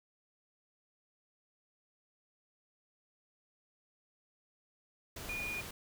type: tone in noise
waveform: sine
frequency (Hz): 2440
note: D#7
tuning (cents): -34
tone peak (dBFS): -37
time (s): 5.29-5.61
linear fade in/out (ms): 5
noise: pink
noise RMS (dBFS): -45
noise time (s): 5.16-5.71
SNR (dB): +5
effects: none